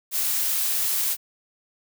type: noise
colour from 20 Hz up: blue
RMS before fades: -24 dBFS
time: 0.11-1.17 s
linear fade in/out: 50 ms
effects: none